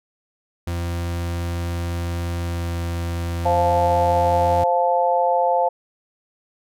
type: tone with pitch glide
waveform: 40% pulse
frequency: 85.9 to 85.31 Hz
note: F2 to F2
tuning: -28 to -40 cents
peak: -22 dBFS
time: 0.67-4.64 s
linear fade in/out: 5 ms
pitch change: -12 cents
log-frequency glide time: 2.37-2.77 s
type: chord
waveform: sine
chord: F major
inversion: second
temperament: just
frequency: 523.8 / 698.5 / 873.1 Hz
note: C5 / F5 / A5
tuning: +2 / 0 / -14 cents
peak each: -20 dBFS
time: 3.45-5.69 s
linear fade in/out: 10 ms
effects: none